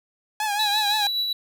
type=tone with vibrato; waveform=sawtooth; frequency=837 Hz; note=G#5; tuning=13 cents sharp; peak=-19 dBFS; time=0.4-1.07 s; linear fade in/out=2 ms; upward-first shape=triangle; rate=5.8 Hz; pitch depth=77 cents each way
type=tone with tremolo; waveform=triangle; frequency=3932 Hz; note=B7; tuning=8 cents flat; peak=-19 dBFS; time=0.59-1.33 s; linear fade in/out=5 ms; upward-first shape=triangle; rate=7 Hz; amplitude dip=40%
effects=none